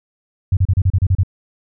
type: tone bursts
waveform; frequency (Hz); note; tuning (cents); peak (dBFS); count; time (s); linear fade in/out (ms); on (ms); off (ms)
sine; 93.8; F#2; +24; -10; 9; 0.52-1.234; 5; 50; 33
effects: none